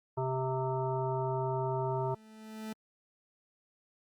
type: harmonic tone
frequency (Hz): 130.81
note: C3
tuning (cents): 0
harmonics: 1 / 3 / 5 / 7 / 9 / 10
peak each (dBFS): -34 / -35 / -38 / -36 / -48 / -48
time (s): 0.17-2.15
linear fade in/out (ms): 10
type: tone with exponential growth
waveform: 40% pulse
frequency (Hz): 218.4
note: A3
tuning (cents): -13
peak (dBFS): -36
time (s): 1.62-2.73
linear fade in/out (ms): 5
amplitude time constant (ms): 240
effects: Opus 48 kbps